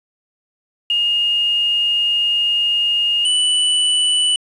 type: tone pair in turn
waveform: sine / square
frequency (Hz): 2844 / 2974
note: F7 / F#7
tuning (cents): +31 / +8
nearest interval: minor second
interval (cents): 77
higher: second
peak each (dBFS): -14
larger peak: neither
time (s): 0.9-3.25 / 3.25-4.36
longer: first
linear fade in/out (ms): 2
effects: resampled to 24000 Hz + 7-bit